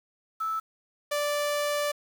sine / sawtooth tone pair in turn, 1312 / 585.8 Hz, E6 / D5, -9 / -5 cents, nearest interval octave + major second, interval 1396 cents, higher first, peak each -27 / -22 dBFS, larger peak second, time 0.4-0.6 / 1.11-1.92 s, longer second, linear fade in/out 10 ms, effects 8-bit

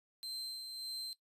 40% pulse tone with tremolo, 4117 Hz, C8, 29 cents flat, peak -39 dBFS, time 0.23-1.13 s, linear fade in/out 0 ms, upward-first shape sine, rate 1.7 Hz, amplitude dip 40%, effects noise-tail reverb RT60 0.1 s tail -17 dB re dry + resampled to 32000 Hz

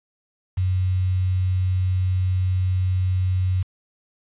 sine tone with quantisation, 92.5 Hz, F#2, in tune, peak -18 dBFS, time 0.57-3.63 s, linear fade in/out 10 ms, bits 7, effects resampled to 8000 Hz

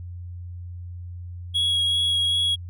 triangle tone with vibrato, 3322 Hz, G#7, in tune, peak -18 dBFS, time 1.54-2.56 s, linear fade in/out 20 ms, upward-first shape sine, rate 2.6 Hz, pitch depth 10 cents each way, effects added 88 Hz sine -33 dBFS peak until 2.69 s

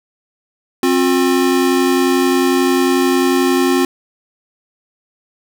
square tone pair together, 266.3 / 357.5 Hz, C4 / F4, +31 / +41 cents, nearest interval perfect fourth, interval 510 cents, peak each -15 dBFS, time 0.83-3.85 s, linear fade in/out 2 ms, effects none

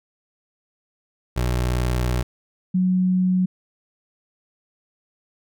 25% pulse / sine tone pair in turn, 61.4 / 183.99 Hz, B1 / F#3, -9 / -9 cents, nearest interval octave + perfect fifth, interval 1900 cents, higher second, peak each -16 dBFS, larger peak neither, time 1.36-2.23 / 2.74-3.46 s, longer first, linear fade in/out 10 ms, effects none

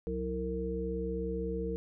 harmonic tone with a mistuned harmonic, 65.41 Hz, C2, in tune, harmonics 1 / 3 / 5 / 7, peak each -38 / -38 / -41 / -35 dBFS, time 0.07-1.76 s, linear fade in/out 0 ms, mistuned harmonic 3, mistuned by -140 cents, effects none

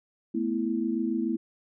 sine chord, A suspended second, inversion none, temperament equal, 220 / 246.9 / 329.6 Hz, A3 / B3 / E4, 0 / 0 / 0 cents, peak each -30 / -30 / -29 dBFS, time 0.34-1.37 s, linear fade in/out 10 ms, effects none

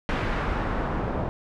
pink noise with low-pass filter sweep, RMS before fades -27 dBFS, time 0.09-1.29 s, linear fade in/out 0 ms, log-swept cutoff 2200 to 880 Hz, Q 0.98, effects none

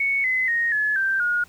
sine tone with pitch steps, 2217 / 2033 / 1864.3 / 1709.5 / 1567.7 / 1437.5 Hz, C#7 / B6 / A#6 / G#6 / G6 / F6, 0 / +50 / 0 / +50 / 0 / +50 cents, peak -19 dBFS, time 0-1.44 s, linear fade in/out 5 ms, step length 240 ms, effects pink hiss -53 dBFS RMS until 1.48 s

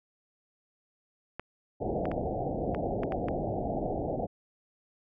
clicks, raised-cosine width 0.5 ms, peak -21 dBFS, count 7, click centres 1.396 / 2.055 / 2.116 / 2.748 / 3.034 / 3.122 / 3.285 s
white low-pass noise, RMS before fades -32 dBFS, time 1.8-4.27 s, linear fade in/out 20 ms, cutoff 780 Hz, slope 96 dB/octave
effects none

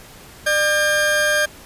40% pulse tone pair together, 600 / 1601.8 Hz, D5 / G6, +37 / +37 cents, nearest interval octave + perfect fourth, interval 1700 cents, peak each -19 / -16 dBFS, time 0.46-1.46 s, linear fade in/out 10 ms, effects pink hiss -42 dBFS RMS until 1.65 s + resampled to 32000 Hz

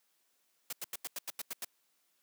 white noise bursts, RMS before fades -39 dBFS, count 9, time 0.7-1.647 s, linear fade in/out 2 ms, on 27 ms, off 88 ms, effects white hiss -75 dBFS RMS until 2.22 s + high-pass 200 Hz 12 dB/octave

